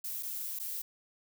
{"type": "noise with dropouts", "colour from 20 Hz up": "violet", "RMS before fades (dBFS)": -38, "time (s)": [0.04, 0.82], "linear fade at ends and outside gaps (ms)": 5, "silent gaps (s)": [[0.227, 0.23], [0.59, 0.597]], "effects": []}